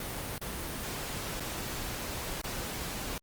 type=noise with dropouts; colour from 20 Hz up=pink; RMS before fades=-37 dBFS; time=0-3.18 s; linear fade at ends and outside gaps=2 ms; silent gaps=0.381-0.414 / 1.398-1.404 / 2.416-2.44 s; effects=Opus 32 kbps